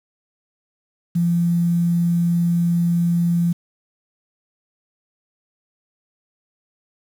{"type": "tone", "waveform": "sine", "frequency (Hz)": 171.6, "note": "F3", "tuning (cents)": -30, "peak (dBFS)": -15, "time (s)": [1.15, 3.53], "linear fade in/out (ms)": 10, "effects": ["7-bit"]}